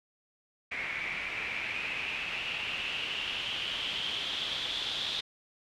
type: noise with low-pass filter sweep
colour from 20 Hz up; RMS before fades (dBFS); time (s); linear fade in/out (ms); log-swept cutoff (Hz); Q
white; -35; 0.71-5.21; 10; 2200 to 3600; 6.7
effects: none